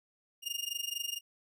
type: tone with amplitude modulation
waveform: sawtooth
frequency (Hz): 2833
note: F7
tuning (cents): +24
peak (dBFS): -28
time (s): 0.42-1.21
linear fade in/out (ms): 50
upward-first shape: sine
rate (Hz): 24.2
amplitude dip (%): 90
effects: none